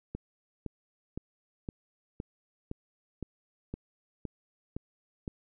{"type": "click train", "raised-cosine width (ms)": 3, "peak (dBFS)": -23, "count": 11, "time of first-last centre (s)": [0.15, 5.278], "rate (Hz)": 1.95, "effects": []}